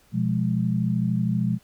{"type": "chord", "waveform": "sine", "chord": "F diminished", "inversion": "second", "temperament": "equal", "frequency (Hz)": [123.47, 174.61, 207.7], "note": ["Cb3", "F3", "Ab3"], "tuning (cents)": [0, 0, 0], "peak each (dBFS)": -25, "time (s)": [0.12, 1.59], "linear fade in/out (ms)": 50, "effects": ["pink hiss -59 dBFS RMS until 1.63 s"]}